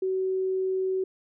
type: tone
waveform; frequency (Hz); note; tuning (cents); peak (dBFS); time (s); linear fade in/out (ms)
sine; 377.1; F#4; +33; -24; 0.02-1.04; 5
effects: none